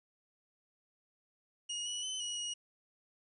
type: tone with pitch steps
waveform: 25% pulse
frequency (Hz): 2876 / 2938 / 3039 / 2912 / 2892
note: F#7 / F#7 / F#7 / F#7 / F#7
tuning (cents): -50 / -13 / +46 / -28 / -40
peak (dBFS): -33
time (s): 1.69-2.54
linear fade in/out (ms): 10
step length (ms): 170
effects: resampled to 24000 Hz + 12-bit